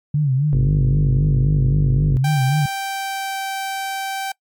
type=tone with vibrato; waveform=sine; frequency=140 Hz; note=C#3; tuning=18 cents sharp; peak=-14 dBFS; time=0.14-2.66 s; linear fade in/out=5 ms; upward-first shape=sine; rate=3.8 Hz; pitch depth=140 cents each way
type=harmonic tone; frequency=50.2 Hz; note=G1; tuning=42 cents sharp; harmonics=1 / 2 / 4 / 5 / 6 / 7 / 8 / 9 / 10; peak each=-19 / -24 / -34 / -31 / -37 / -37 / -44 / -40 / -46 dBFS; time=0.53-2.17 s; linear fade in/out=0 ms
type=tone with pitch glide; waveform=sawtooth; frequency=784 to 777.2 Hz; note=G5 to G5; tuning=0 to -15 cents; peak=-19 dBFS; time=2.24-4.32 s; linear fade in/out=5 ms; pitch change=-15 cents; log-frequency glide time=2.6-3.43 s
effects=noise-tail reverb RT60 0.1 s tail -24 dB re dry + MP3 96 kbps